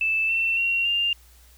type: tone with pitch steps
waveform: sine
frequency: 2637 / 2689 / 2743 / 2797 Hz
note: E7 / E7 / F7 / F7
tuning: 0 / +34 / -32 / +2 cents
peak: -20 dBFS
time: 0.01-1.13 s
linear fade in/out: 2 ms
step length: 280 ms
effects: added 60 Hz sine -51 dBFS peak until 1.57 s + white hiss -56 dBFS RMS until 1.57 s